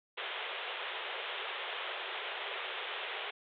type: band-pass noise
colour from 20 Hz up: white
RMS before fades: -40 dBFS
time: 0.17-3.31 s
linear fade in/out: 10 ms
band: 370 to 3600 Hz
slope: 96 dB/octave
effects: none